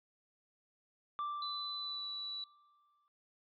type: tone with exponential decay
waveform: triangle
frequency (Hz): 1174.7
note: D6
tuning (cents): 0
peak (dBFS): -33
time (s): 1.19-3.08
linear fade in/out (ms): 0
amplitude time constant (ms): 410
type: tone with pitch glide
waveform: sine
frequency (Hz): 4000 to 3943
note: B7 to B7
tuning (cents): +21 to -4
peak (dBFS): -39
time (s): 1.42-2.44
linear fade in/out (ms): 2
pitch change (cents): -25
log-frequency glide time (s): 1.78-2.06
effects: noise-tail reverb RT60 0.6 s tail -24 dB re dry + resampled to 11025 Hz